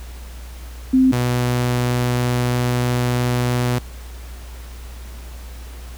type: tone pair in turn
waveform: sine / sawtooth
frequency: 260.3 / 123.07 Hz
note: C4 / B2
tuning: -9 / -6 cents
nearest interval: octave + minor second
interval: 1297 cents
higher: first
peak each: -10 / -13 dBFS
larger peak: first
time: 0.93-1.12 / 1.12-3.79 s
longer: second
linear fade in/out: 10 ms
effects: added 60 Hz sine -32 dBFS peak until 5.97 s + pink hiss -43 dBFS RMS until 5.97 s